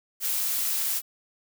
blue noise, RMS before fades -27 dBFS, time 0.2-1.02 s, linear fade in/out 50 ms, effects none

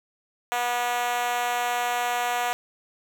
5% pulse tone with high-pass filter, 242.8 Hz, B3, 29 cents flat, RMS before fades -26 dBFS, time 0.52-2.53 s, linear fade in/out 0 ms, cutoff 680 Hz, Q 3.3, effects none

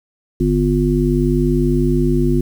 harmonic tone, 50.1 Hz, G1, 38 cents sharp, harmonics 1 / 3 / 5 / 7, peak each -18 / -18 / -18 / -18 dBFS, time 0.4-2.41 s, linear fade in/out 5 ms, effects 7-bit

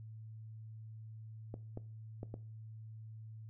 clicks, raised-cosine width 2 ms, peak -30 dBFS, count 4, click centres 1.541 / 1.774 / 2.231 / 2.341 s, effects noise-tail reverb RT60 0.4 s tail -18 dB re dry + added 110 Hz sine -47 dBFS peak until 3.49 s

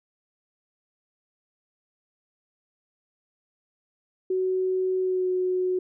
sine tone with pitch glide, 373 to 367.4 Hz, F#4 to F#4, +14 to -12 cents, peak -22 dBFS, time 4.3-5.79 s, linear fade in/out 5 ms, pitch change -26 cents, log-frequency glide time 5-5.29 s, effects none

